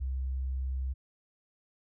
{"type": "tone", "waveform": "sine", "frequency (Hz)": 65.41, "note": "C2", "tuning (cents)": 0, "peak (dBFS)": -30, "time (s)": [0, 0.94], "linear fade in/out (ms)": 20, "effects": []}